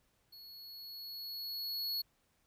square tone with level ramp, 4360 Hz, C#8, 29 cents flat, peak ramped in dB -52 to -34 dBFS, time 0.32-2.02 s, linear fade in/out 10 ms, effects pink hiss -75 dBFS RMS until 2.46 s

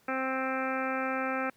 harmonic tone, 262.7 Hz, C4, 7 cents sharp, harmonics 1 / 2 / 3 / 4 / 5 / 6 / 7 / 8 / 9 / 10, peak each -35 / -35 / -37 / -44 / -35 / -38 / -43 / -45 / -40 / -48 dBFS, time 0.08-1.5 s, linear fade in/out 5 ms, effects pink hiss -65 dBFS RMS until 1.56 s + high-pass 100 Hz 12 dB/octave

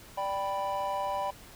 triangle chord, G major, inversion second, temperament equal, 587.3 / 784 / 987.8 Hz, D5 / G5 / B5, 0 / 0 / 0 cents, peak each -33 / -32 / -31 dBFS, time 0.17-1.31 s, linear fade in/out 10 ms, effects pink hiss -51 dBFS RMS until 1.55 s

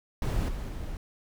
brown noise with level steps, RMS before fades -27 / -34 / -36 dBFS, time 0.22-0.97 s, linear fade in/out 2 ms, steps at 0.48 / 0.68 s, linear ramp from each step 10 ms, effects none

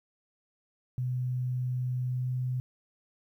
sine tone with pitch glide, 126 to 126.88 Hz, B2 to B2, +35 to +47 cents, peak -28 dBFS, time 0.98-2.6 s, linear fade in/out 0 ms, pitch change +12 cents, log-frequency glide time 2.09-2.3 s, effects 11-bit

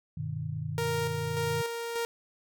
sine chord, G augmented, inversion none, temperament just, 98 / 122.5 / 153.12 Hz, G2 / B2 / D#3, 0 / -14 / -27 cents, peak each -38 / -37 / -34 dBFS, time 0.17-1.62 s, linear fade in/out 5 ms
sawtooth tone with tremolo, 466.2 Hz, A#4, in tune, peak -25 dBFS, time 0.78-2.05 s, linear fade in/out 0 ms, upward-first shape square, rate 1.7 Hz, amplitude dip 40%
effects none

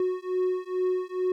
triangle beating tone pair, 366.4 / 368.7 Hz, F#4 / F#4, -17 / -6 cents, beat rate 2.3 Hz, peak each -26 dBFS, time 0-1.32 s, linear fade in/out 2 ms, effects none

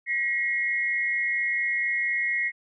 sine tone pair together, 1908.7 / 2153 Hz, A#6 / C7, +40 / +49 cents, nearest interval major second, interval 209 cents, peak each -26 dBFS, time 0.06-2.52 s, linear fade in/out 50 ms, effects none

